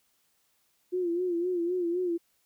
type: tone with vibrato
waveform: sine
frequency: 352 Hz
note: F4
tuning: 14 cents sharp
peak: -26 dBFS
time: 0.92-2.18 s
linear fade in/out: 20 ms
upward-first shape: sine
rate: 3.9 Hz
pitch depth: 75 cents each way
effects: white hiss -71 dBFS RMS until 2.45 s